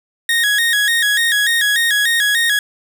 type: tone with vibrato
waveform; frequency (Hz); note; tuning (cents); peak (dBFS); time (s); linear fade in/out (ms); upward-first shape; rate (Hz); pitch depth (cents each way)
30% pulse; 1760; A6; 0; -10; 0.29-2.59; 2; square; 3.4; 92
effects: none